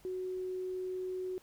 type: tone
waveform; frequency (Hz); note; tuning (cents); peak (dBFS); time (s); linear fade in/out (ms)
sine; 370; F#4; 0; -35; 0.05-1.38; 0
effects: pink hiss -63 dBFS RMS until 1.42 s